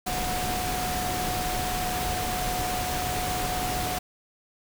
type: tone in noise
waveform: sine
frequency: 730 Hz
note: F#5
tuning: 24 cents flat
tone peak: -30 dBFS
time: 0.06-3.99 s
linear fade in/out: 10 ms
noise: pink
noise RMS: -30 dBFS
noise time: 0.06-3.99 s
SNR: -3 dB
effects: none